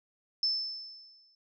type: tone with exponential decay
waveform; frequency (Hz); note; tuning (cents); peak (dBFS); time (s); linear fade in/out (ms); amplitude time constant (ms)
sine; 5274; E8; 0; -24; 0.43-1.35; 2; 200
effects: none